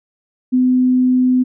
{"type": "tone", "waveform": "sine", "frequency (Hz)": 253.5, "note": "B3", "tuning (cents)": 45, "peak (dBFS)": -10, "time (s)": [0.52, 1.44], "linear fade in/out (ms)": 20, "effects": []}